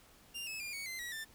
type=tone with pitch steps; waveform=sawtooth; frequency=2795 / 2593 / 2405 / 2231 / 2070 / 1920.1 / 1781.2 Hz; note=F7 / E7 / D7 / C#7 / C7 / B6 / A6; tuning=+1 / -29 / +41 / +11 / -19 / -49 / +21 cents; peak=-37 dBFS; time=0.34-1.25 s; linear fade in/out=20 ms; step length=130 ms; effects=pink hiss -62 dBFS RMS until 1.34 s